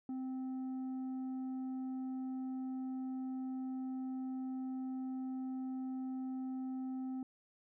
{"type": "tone with tanh clipping", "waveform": "sine", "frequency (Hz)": 260, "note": "C4", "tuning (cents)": -11, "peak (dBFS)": -39, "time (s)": [0.09, 7.23], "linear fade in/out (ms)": 2, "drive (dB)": 5, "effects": []}